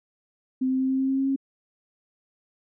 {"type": "tone with pitch steps", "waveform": "sine", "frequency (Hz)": [259.4, 261.1, 262.7, 264.4, 266.1, 267.8, 269.5, 271.2], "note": ["C4", "C4", "C4", "C4", "C4", "C4", "C#4", "C#4"], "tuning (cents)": [-15, -3, 7, 18, 29, 40, -49, -38], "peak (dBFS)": -21, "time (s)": [0.61, 1.362], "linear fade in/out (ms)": 10, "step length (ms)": 94, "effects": []}